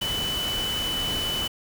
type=tone in noise; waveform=sine; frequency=2990 Hz; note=F#7; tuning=17 cents sharp; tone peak=-26 dBFS; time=0.01-1.48 s; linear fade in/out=10 ms; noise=pink; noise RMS=-32 dBFS; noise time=0.01-1.48 s; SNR=+3 dB; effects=none